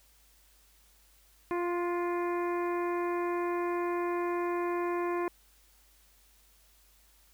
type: harmonic tone with a mistuned harmonic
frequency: 349 Hz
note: F4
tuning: 1 cent flat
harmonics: 1 / 2 / 3 / 4 / 5 / 6 / 7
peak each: -30 / -39 / -36 / -48 / -45 / -47 / -49 dBFS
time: 1.51-5.28 s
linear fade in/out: 0 ms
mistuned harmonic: 4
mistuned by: +33 cents
effects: added 50 Hz sine -64 dBFS peak until 7.33 s + white hiss -64 dBFS RMS until 7.33 s